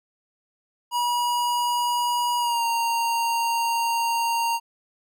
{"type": "tone with pitch glide", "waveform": "square", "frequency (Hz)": [965, 927.3], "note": ["B5", "A#5"], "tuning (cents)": [-40, -9], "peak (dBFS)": -22, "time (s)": [0.91, 4.6], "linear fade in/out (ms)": 50, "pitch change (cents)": -69, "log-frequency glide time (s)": [2.38, 2.65], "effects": []}